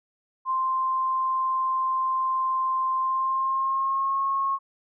sine tone with pitch glide, 1046.5 to 1089.1 Hz, C6 to C#6, 0 to -31 cents, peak -22 dBFS, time 0.45-4.59 s, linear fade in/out 50 ms, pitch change +69 cents, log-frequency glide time 3-4.22 s, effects none

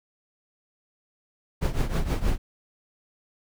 brown noise with tremolo, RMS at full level -20 dBFS, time 1.61-2.38 s, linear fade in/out 20 ms, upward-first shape triangle, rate 6.3 Hz, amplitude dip 85%, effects none

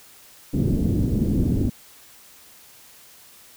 white low-pass noise, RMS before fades -21 dBFS, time 0.53-1.7 s, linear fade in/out 10 ms, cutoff 280 Hz, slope 24 dB/octave, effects white hiss -49 dBFS RMS until 3.56 s

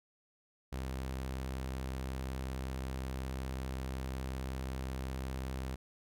sawtooth tone with vibrato, 65.41 Hz, C2, in tune, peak -33 dBFS, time 0.72-5.76 s, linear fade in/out 10 ms, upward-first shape triangle, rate 19 Hz, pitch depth 33 cents each way, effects none

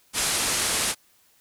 white low-pass noise, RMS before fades -25 dBFS, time 0.13-0.95 s, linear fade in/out 50 ms, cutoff 11000 Hz, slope 48 dB/octave, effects white hiss -61 dBFS RMS until 1.4 s

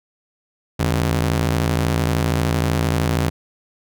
sawtooth ring-modulated tone, 116.54 Hz, A#2, in tune, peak -10 dBFS, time 0.79-3.3 s, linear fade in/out 10 ms, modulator 31.8 Hz, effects none

